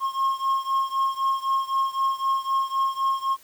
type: beating tone pair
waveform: triangle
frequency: 1075 / 1078.9 Hz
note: C6 / C#6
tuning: +47 / -47 cents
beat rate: 3.9 Hz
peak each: -22 / -24 dBFS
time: 0-3.37 s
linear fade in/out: 50 ms
effects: white hiss -53 dBFS RMS until 3.43 s